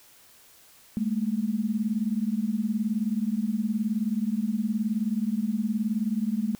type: beating tone pair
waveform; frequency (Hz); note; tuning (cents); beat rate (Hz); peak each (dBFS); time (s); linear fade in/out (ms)
sine; 206.2 / 225.2; G#3 / A3; -12 / +40; 19; -27; 0.97-6.55; 0
effects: white hiss -55 dBFS RMS until 6.59 s